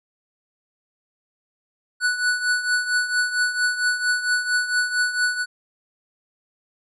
square tone with tremolo, 1480 Hz, F#6, in tune, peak -17 dBFS, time 2-5.46 s, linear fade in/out 50 ms, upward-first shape triangle, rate 4.4 Hz, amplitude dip 75%, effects resampled to 24000 Hz

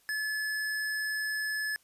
square tone, 1721 Hz, A6, 39 cents flat, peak -31 dBFS, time 0.09-1.76 s, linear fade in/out 0 ms, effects white hiss -66 dBFS RMS until 1.83 s + resampled to 32000 Hz

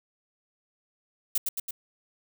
violet noise with echo, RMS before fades -25 dBFS, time 1.35-1.38 s, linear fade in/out 5 ms, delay 110 ms, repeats 3, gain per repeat -3 dB, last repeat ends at 1.71 s, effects none

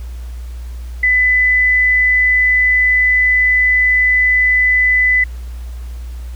sine tone, 2002 Hz, B6, 23 cents sharp, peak -9 dBFS, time 1.03-5.24 s, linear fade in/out 5 ms, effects added 60 Hz sine -24 dBFS peak until 6.35 s + pink hiss -45 dBFS RMS until 6.35 s

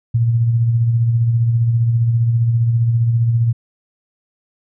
sine tone with tremolo, 116.54 Hz, A#2, in tune, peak -10 dBFS, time 0.14-3.53 s, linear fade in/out 10 ms, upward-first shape sine, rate 15 Hz, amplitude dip 40%, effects none

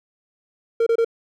triangle tone bursts, 459.9 Hz, A#4, 23 cents flat, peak -13 dBFS, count 3, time 0.8-1.047 s, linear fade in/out 5 ms, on 65 ms, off 26 ms, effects none

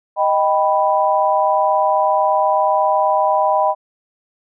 sine chord, Eb augmented, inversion none, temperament equal, 622.3 / 784 / 987.8 Hz, Eb5 / G5 / B5, 0 / 0 / 0 cents, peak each -17 dBFS, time 0.16-3.75 s, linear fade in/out 50 ms, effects none

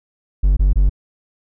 triangle tone bursts, 47.77 Hz, G1, 44 cents flat, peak -8 dBFS, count 3, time 0.43-0.896 s, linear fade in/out 10 ms, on 140 ms, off 23 ms, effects none

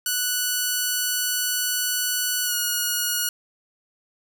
5% pulse tone with pitch glide, 1480 to 1446.2 Hz, F#6 to F#6, 0 to -40 cents, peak -11 dBFS, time 0.06-3.29 s, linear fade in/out 2 ms, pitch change -40 cents, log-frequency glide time 2.44-2.54 s, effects none

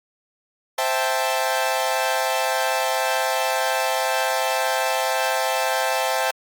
sawtooth chord, A minor seventh, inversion first, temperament equal, 523.3 / 659.3 / 784 / 880 Hz, C5 / E5 / G5 / A5, 0 / 0 / 0 / 0 cents, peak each -22 dBFS, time 0.78-6.31 s, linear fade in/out 5 ms, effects Opus 48 kbps

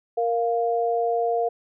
sine tone pair together, 466.2 / 698.5 Hz, A#4 / F5, 0 / 0 cents, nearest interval perfect fifth, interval 700 cents, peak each -23 dBFS, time 0.17-1.49 s, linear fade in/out 10 ms, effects none

